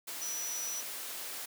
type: tone in noise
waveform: sine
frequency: 5890 Hz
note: F#8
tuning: 9 cents flat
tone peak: -36 dBFS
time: 0.21-0.81 s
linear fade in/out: 10 ms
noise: white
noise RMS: -41 dBFS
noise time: 0.07-1.46 s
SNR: +2 dB
effects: high-pass 300 Hz 12 dB/octave

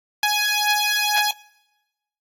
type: beating tone pair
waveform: 10% pulse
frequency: 834 / 836.1 Hz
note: G#5 / G#5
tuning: +7 / +11 cents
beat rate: 2.1 Hz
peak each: -13 dBFS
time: 0.23-1.31 s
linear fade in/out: 2 ms
effects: noise-tail reverb RT60 1.0 s tail -23 dB re dry + AAC 48 kbps

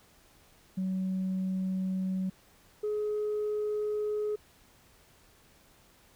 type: tone pair in turn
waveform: sine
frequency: 187.8 / 421.6 Hz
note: F#3 / G#4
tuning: +26 / +26 cents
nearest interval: octave + major second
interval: 1400 cents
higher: second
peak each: -27 dBFS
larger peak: neither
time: 0.77-2.3 / 2.83-4.36 s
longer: neither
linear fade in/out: 10 ms
effects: tanh soft clip ceiling -26 dBFS + pink hiss -61 dBFS RMS until 6.15 s

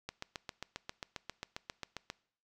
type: click train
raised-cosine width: 0.2 ms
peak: -22 dBFS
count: 16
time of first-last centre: 0.09-2.101 s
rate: 7.46 Hz
effects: noise-tail reverb RT60 0.6 s tail -22 dB re dry

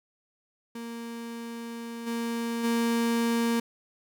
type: tone with level steps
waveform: 35% pulse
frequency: 232.5 Hz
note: A#3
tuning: 4 cents flat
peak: -34 / -27 / -22 dBFS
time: 0.75-3.6 s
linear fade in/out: 5 ms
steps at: 2.06 / 2.63 s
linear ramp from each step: 20 ms
effects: none

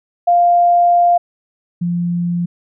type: tone pair in turn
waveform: sine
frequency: 698.5 / 173.72 Hz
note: F5 / F3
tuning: 0 / -9 cents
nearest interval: 2 octaves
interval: 2409 cents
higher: first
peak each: -8 / -15 dBFS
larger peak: first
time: 0.27-1.18 / 1.81-2.46 s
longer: first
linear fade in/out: 10 ms
effects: none

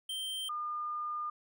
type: tone pair in turn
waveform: square / sine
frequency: 3136 / 1211.2 Hz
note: G7 / D#6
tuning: 0 / -47 cents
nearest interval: octave + major third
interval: 1647 cents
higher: first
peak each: -36 / -34 dBFS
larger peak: second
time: 0.09-0.49 / 0.49-1.3 s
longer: second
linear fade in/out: 5 ms
effects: none

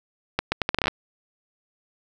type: accelerating click train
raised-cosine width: 0.3 ms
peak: -5 dBFS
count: 11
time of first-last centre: 0.39-0.881 s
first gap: 130 ms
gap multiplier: 0.75
effects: none

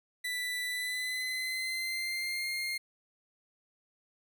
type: tone with pitch glide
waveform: 30% pulse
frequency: 1981 to 2123 Hz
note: B6 to C7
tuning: +5 to +25 cents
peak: -30 dBFS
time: 0.24-2.78 s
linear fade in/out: 10 ms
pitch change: +120 cents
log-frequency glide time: 0.68-2.47 s
effects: none

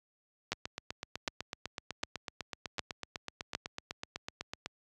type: two click trains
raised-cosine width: 0.2 ms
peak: -20 / -14 dBFS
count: 34 / 5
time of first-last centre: 0.53-4.66 / 0.52-3.55 s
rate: 7.99 / 1.32 Hz
effects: high-pass 60 Hz 12 dB/octave + resampled to 24000 Hz

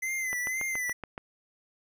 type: tone with vibrato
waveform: square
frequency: 2035 Hz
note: C7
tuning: 49 cents flat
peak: -30 dBFS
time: 0.02-0.93 s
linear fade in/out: 10 ms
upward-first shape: sine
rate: 2 Hz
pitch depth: 66 cents each way
type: click train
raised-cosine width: 0.5 ms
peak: -22 dBFS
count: 7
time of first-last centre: 0.33-1.179 s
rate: 7.07 Hz
effects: none

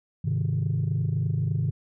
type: chord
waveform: sine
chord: Ab major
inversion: none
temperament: equal with one note detuned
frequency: 103.83 / 132.03 / 155.56 Hz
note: Ab2 / C3 / Eb3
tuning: 0 / +16 / 0 cents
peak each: -26 dBFS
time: 0.24-1.71 s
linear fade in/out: 10 ms
effects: tanh soft clip ceiling -18 dBFS

